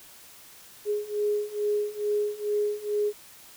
sine beating tone pair, 415.3 / 417.6 Hz, G#4 / G#4, 0 / +10 cents, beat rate 2.3 Hz, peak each -29 / -27 dBFS, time 0.85-3.13 s, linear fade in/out 50 ms, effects white hiss -50 dBFS RMS until 3.56 s

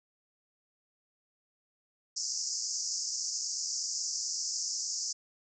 pink band-pass noise, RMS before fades -35 dBFS, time 2.16-5.13 s, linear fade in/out 10 ms, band 4900 to 7200 Hz, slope 96 dB/octave, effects none

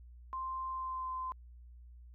sine tone with pitch glide, 1046.5 to 1033.3 Hz, C6 to C6, 0 to -22 cents, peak -36 dBFS, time 0.33-1.32 s, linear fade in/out 0 ms, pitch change -22 cents, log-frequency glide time 0.7-1.1 s, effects added 60 Hz sine -51 dBFS peak until 2.14 s

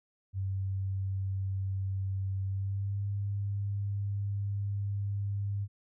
sine tone with pitch glide, 96.4 to 100.55 Hz, G2 to G2, -28 to +44 cents, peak -30 dBFS, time 0.33-5.68 s, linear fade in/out 50 ms, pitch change +72 cents, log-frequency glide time 2.45-3.03 s, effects none

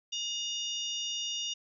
harmonic tone with a mistuned harmonic, 954 Hz, A#5, 40 cents sharp, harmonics 3 / 4 / 5 / 6 / 7, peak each -35 / -38 / -47 / -40 / -49 dBFS, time 0.12-1.54 s, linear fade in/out 10 ms, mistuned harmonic 4, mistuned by -87 cents, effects none

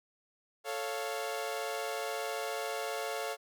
sawtooth chord, A augmented, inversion none, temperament equal, 440 / 554.4 / 698.5 Hz, A4 / C#5 / E#5, 0 / 0 / 0 cents, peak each -35 / -35 / -35 dBFS, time 0.64-3.37 s, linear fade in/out 50 ms, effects none

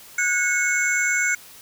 sine tone cluster, 1462 / 1611 / 2190 / 6150 / 7270 Hz, F#6 / G6 / C#7 / G8 / A#8, -21 / +47 / -22 / -34 / -44 cents, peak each -23 / -30 / -22 / -30 / -27 dBFS, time 0.18-1.35 s, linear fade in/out 5 ms, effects white hiss -45 dBFS RMS until 1.61 s

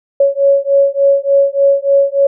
sine beating tone pair, 554.4 / 557.8 Hz, C#5 / C#5, 0 / +11 cents, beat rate 3.4 Hz, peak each -11 dBFS, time 0.2-2.27 s, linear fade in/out 5 ms, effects none

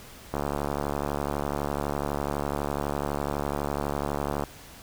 click train, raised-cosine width 1 ms, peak -14 dBFS, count 296, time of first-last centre 0.34-4.437 s, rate 72 Hz, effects pink hiss -47 dBFS RMS until 4.82 s

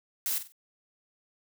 blue noise with echo, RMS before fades -30 dBFS, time 0.26-0.38 s, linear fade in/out 0 ms, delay 47 ms, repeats 3, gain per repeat -10 dB, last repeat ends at 0.521 s, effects none

